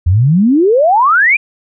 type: exponential sweep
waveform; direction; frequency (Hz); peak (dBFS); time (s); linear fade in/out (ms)
sine; up; 81 to 2481; -6; 0.06-1.37; 10
effects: none